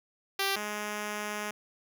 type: tone pair in turn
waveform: 5% pulse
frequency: 392 / 209.3 Hz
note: G4 / G#3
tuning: 0 / +14 cents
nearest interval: major seventh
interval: 1086 cents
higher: first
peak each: -16 / -22 dBFS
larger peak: first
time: 0.39-0.56 / 0.56-1.51 s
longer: second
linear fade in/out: 5 ms
effects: none